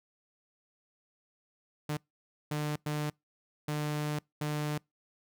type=tone bursts at uneven times; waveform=sawtooth; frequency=149.7 Hz; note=D3; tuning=33 cents sharp; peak=-27 dBFS; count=5; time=1.89-1.97 / 2.51-2.76 / 2.86-3.1 / 3.68-4.19 / 4.41-4.78 s; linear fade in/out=5 ms; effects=noise-tail reverb RT60 0.2 s tail -26 dB re dry